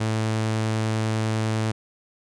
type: tone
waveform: sawtooth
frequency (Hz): 110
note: A2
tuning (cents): 0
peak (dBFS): -18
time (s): 0-1.72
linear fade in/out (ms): 10
effects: resampled to 22050 Hz